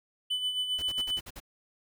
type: tone with tremolo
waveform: triangle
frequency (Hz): 3000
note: F#7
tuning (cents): +23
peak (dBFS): -25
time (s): 0.3-1.2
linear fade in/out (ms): 10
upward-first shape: sine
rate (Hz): 7.5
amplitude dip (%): 55
type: noise bursts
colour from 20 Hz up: pink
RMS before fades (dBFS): -43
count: 7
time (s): 0.78-1.402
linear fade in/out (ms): 10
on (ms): 46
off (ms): 50
effects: none